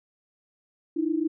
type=tone pair together; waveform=sine; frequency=305.1 / 331.7 Hz; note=D#4 / E4; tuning=-34 / +11 cents; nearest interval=minor second; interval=145 cents; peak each=-26 dBFS; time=0.96-1.28 s; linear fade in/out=10 ms; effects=none